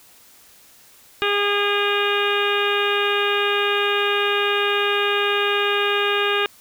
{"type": "harmonic tone", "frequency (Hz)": 407.6, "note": "G#4", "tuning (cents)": -32, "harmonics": [1, 2, 3, 4, 5, 6, 7, 8, 9], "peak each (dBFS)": [-22, -30, -25, -25, -33, -26, -26, -34, -31], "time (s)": [1.22, 6.46], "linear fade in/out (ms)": 0, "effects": ["white hiss -50 dBFS RMS until 6.6 s"]}